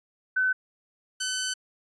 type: tone pair in turn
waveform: sine / 10% pulse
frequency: 1515 / 1515 Hz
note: F#6 / F#6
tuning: +40 / +40 cents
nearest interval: unison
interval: 0 cents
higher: neither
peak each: -21 / -19 dBFS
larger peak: second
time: 0.36-0.53 / 1.2-1.54 s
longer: second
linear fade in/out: 10 ms
effects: resampled to 22050 Hz